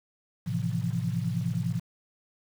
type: chord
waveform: sine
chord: F major seventh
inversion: first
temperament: equal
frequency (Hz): 110 / 130.81 / 164.81 / 174.61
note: A2 / C3 / E3 / F3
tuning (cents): 0 / 0 / 0 / 0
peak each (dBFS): -32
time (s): 0.46-1.8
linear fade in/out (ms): 20
effects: 8-bit